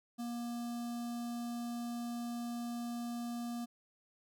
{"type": "tone with notch filter", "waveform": "square", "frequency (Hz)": 237.5, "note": "A#3", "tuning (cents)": 33, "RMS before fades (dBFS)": -40, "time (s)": [0.18, 3.66], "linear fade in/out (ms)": 20, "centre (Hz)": 2100, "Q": 0.93, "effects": []}